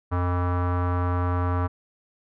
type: tone with low-pass filter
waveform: square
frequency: 89 Hz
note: F2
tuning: 33 cents sharp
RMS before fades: -24 dBFS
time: 0.11-1.68 s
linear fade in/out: 20 ms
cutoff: 1200 Hz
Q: 3.5
effects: none